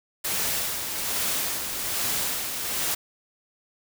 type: noise with tremolo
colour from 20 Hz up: white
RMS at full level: -26 dBFS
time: 0.24-2.95 s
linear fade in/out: 10 ms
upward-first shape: sine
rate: 1.2 Hz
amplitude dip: 45%
effects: none